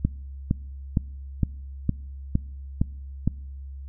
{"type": "click train", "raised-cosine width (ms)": 5, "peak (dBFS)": -8, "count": 8, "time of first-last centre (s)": [0.05, 3.276], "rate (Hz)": 2.17, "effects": ["noise-tail reverb RT60 0.9 s tail -25 dB re dry", "added 68 Hz sine -35 dBFS peak until 3.88 s"]}